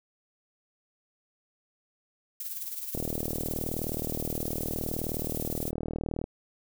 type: noise with tremolo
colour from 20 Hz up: violet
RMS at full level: -34 dBFS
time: 2.4-5.71 s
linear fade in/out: 2 ms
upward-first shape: triangle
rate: 19 Hz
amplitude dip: 65%
type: click train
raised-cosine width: 2 ms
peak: -19 dBFS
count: 130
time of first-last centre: 2.95-6.241 s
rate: 39.2 Hz
effects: none